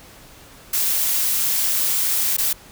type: noise with dropouts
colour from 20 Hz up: blue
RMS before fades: -20 dBFS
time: 0.73-2.53 s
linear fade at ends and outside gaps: 5 ms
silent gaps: 2.368-2.382 s
effects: pink hiss -45 dBFS RMS until 2.71 s